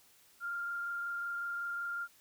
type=tone with frequency modulation; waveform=sine; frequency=1396.9 Hz; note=F6; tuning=in tune; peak=-35 dBFS; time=0.4-2.08 s; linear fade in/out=50 ms; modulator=25.4 Hz; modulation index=0.52; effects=white hiss -64 dBFS RMS until 2.2 s